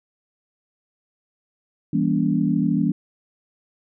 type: chord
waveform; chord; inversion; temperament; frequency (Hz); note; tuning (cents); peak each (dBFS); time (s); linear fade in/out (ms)
sine; E diminished seventh; none; just; 164.81 / 197.78 / 237.3 / 284.8; E3 / G3 / Bb3 / Db4; 0 / +16 / +31 / +47; -23; 1.93-2.92; 5
effects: none